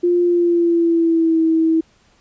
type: tone with pitch glide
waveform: sine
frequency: 350.8 to 323.5 Hz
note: F4 to E4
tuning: +8 to -32 cents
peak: -12 dBFS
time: 0.03-1.81 s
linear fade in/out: 10 ms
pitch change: -140 cents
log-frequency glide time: 0.23-1.41 s
effects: pink hiss -56 dBFS RMS until 2.2 s + resampled to 16000 Hz